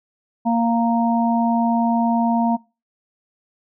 harmonic tone, 232.3 Hz, A#3, 6 cents flat, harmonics 1 / 3 / 4, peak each -17 / -22 / -23 dBFS, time 0.45-2.57 s, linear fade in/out 20 ms, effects noise-tail reverb RT60 0.3 s tail -23 dB re dry

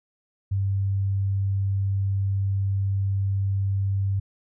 sine tone, 98 Hz, G2, in tune, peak -21 dBFS, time 0.51-4.2 s, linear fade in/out 10 ms, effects none

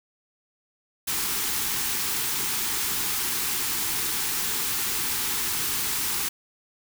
white band-stop noise, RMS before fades -27 dBFS, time 1.07-6.29 s, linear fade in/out 10 ms, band 470 to 770 Hz, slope 96 dB/octave, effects none

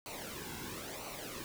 pink noise with flanger, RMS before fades -44 dBFS, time 0.06-1.44 s, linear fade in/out 0 ms, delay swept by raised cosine 0.58 to 1.68 ms, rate 1 Hz, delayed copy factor -0.7, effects none

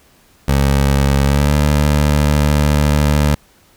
20% pulse tone with pitch glide, 69.3 to 73.85 Hz, C#2 to D2, 0 to +10 cents, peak -6 dBFS, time 0.48-3.35 s, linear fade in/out 5 ms, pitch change +110 cents, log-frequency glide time 1.24-1.55 s, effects pink hiss -51 dBFS RMS until 3.76 s

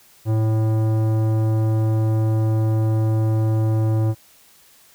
sine tone with tanh clipping, 110 Hz, A2, in tune, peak -18 dBFS, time 0.25-4.15 s, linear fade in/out 50 ms, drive 15 dB, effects white hiss -52 dBFS RMS until 4.94 s

